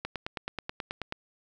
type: click train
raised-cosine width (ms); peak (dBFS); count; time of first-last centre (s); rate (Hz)
0.3; -17; 11; 0.05-1.124; 9.31
effects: none